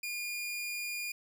sawtooth tone, 2424 Hz, D#7, 46 cents flat, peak -32 dBFS, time 0.03-1.12 s, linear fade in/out 5 ms, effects none

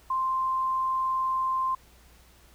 sine tone, 1046.5 Hz, C6, in tune, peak -24 dBFS, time 0.1-1.75 s, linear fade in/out 5 ms, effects added 60 Hz sine -57 dBFS peak until 2.54 s + pink hiss -58 dBFS RMS until 2.54 s

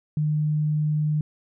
sine tone, 151.7 Hz, D#3, 44 cents flat, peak -20 dBFS, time 0.17-1.21 s, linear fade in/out 2 ms, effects none

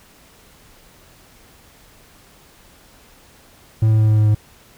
triangle tone with pitch steps, 110 / 109.24 / 108.49 / 107.74 / 106.99 / 106.25 Hz, A2 / A2 / A2 / A2 / A2 / G#2, 0 / -12 / -24 / -36 / -48 / +40 cents, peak -9 dBFS, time 3.82-4.348 s, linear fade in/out 5 ms, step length 88 ms, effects pink hiss -49 dBFS RMS until 4.77 s

